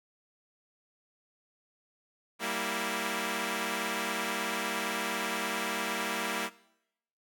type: chord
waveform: 5% pulse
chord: E diminished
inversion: first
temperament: equal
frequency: 196 / 233.1 / 329.6 Hz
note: G3 / Bb3 / E4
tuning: 0 / 0 / 0 cents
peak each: -25 / -23 / -25 dBFS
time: 2.39-6.5 s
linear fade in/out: 50 ms
effects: noise-tail reverb RT60 0.8 s tail -20 dB re dry